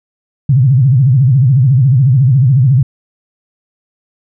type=tone with vibrato; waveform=sine; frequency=130.81 Hz; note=C3; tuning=in tune; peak=-5 dBFS; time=0.49-2.83 s; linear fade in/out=5 ms; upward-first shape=sine; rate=14 Hz; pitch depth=190 cents each way; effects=none